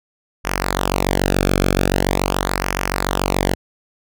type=tone with flanger; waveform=sawtooth; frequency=47 Hz; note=F#1; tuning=28 cents sharp; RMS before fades=-19 dBFS; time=0.44-3.55 s; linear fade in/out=20 ms; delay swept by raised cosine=0.25 to 1.05 ms; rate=0.43 Hz; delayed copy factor=-0.8; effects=none